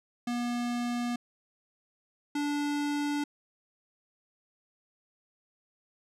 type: tone pair in turn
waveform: square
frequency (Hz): 240.9 / 290.9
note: B3 / D4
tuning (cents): -43 / -16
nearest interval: minor third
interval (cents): 327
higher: second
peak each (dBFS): -30 / -29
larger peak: second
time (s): 0.27-1.16 / 2.35-3.24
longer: neither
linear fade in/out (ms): 5
effects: low-pass 9000 Hz 12 dB/octave